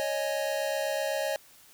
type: chord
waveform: square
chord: C# suspended second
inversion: none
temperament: equal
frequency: 554.4 / 622.3 / 830.6 Hz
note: C#5 / D#5 / G#5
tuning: 0 / 0 / 0 cents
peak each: -32 / -32 / -38 dBFS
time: 0-1.36 s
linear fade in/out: 0 ms
effects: white hiss -56 dBFS RMS until 1.73 s